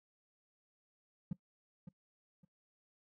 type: tone with echo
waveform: triangle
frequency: 174.61 Hz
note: F3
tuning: in tune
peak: -30 dBFS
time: 1.31-1.33 s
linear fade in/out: 5 ms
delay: 560 ms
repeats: 2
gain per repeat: -13 dB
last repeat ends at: 2.45 s
effects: noise-tail reverb RT60 0.1 s tail -22 dB re dry + tanh soft clip ceiling -31 dBFS